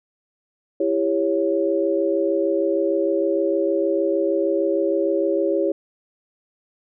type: chord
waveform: sine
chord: C# diminished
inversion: first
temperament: just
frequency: 332.6 / 399.1 / 554.4 Hz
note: E4 / G4 / C#5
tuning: +16 / +31 / 0 cents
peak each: -22 dBFS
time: 0.8-5.72 s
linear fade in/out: 5 ms
effects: none